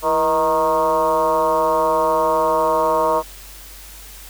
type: tone with frequency modulation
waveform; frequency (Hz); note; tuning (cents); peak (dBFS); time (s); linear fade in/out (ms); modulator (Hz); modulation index
sine; 784; G5; 0; -14; 0.02-3.23; 50; 152; 2.3
effects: added 48 Hz sine -40 dBFS peak until 4.29 s + white hiss -40 dBFS RMS until 4.29 s